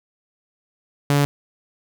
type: tone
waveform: sawtooth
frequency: 143.2 Hz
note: D3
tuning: 43 cents flat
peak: -11 dBFS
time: 1.1-1.25 s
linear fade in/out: 0 ms
effects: none